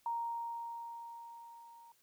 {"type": "tone with level ramp", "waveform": "sine", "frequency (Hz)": 932.3, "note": "A#5", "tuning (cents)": 0, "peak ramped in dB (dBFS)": [-33, -55], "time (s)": [0.06, 1.92], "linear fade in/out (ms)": 2, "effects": ["white hiss -71 dBFS RMS until 2.02 s"]}